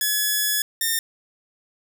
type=tone pair in turn; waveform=5% pulse; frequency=1700 / 1819.6 Hz; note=G#6 / A#6; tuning=+40 / -42 cents; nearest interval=minor second; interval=118 cents; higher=second; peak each=-9 / -10 dBFS; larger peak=first; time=0.01-0.62 / 0.81-0.99 s; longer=first; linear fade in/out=2 ms; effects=none